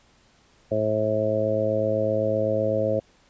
harmonic tone, 107.9 Hz, A2, 33 cents flat, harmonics 1 / 2 / 3 / 4 / 5 / 6, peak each -30 / -32 / -32 / -31 / -23 / -28 dBFS, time 0.71-3 s, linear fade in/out 10 ms, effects pink hiss -59 dBFS RMS until 3.29 s + resampled to 16000 Hz

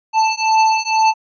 square beating tone pair, 880 / 882.1 Hz, A5 / A5, 0 / +4 cents, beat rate 2.1 Hz, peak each -16 dBFS, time 0.13-1.14 s, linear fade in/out 50 ms, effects resampled to 16000 Hz

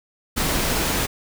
pink noise, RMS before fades -22 dBFS, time 0.36-1.07 s, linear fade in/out 20 ms, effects none

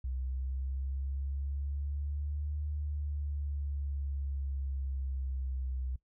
sine linear two-way sweep, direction up then down, 63.8 to 74.4 to 63.8 Hz, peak -33 dBFS, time 0.04-5.96 s, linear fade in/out 5 ms, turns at 2.64 s, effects noise-tail reverb RT60 0.1 s tail -19 dB re dry

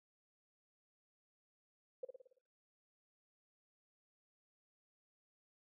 sine tone with echo, 514 Hz, C5, 31 cents flat, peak -39 dBFS, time 2.03-2.05 s, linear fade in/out 5 ms, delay 56 ms, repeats 6, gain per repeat -5 dB, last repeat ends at 2.386 s, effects noise-tail reverb RT60 0.6 s tail -25 dB re dry

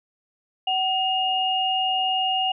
sine tone pair together, 753.5 / 2845 Hz, F#5 / F7, +31 / +31 cents, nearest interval octave + major seventh, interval 2300 cents, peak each -23 dBFS, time 0.67-2.52 s, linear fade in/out 5 ms, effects none

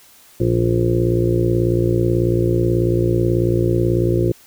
harmonic tone with a mistuned harmonic, 58.27 Hz, A#1, in tune, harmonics 1 / 2 / 3 / 5 / 6 / 7 / 8 / 9, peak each -27 / -18 / -24 / -27 / -18 / -26 / -29 / -27 dBFS, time 0.4-4.32 s, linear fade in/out 5 ms, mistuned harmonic 1, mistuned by +19 cents, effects white hiss -48 dBFS RMS until 4.46 s

